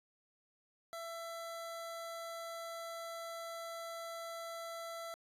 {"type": "tone", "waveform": "25% pulse", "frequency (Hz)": 668, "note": "E5", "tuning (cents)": 23, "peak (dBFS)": -39, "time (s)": [0.93, 5.14], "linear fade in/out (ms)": 0, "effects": ["resampled to 32000 Hz"]}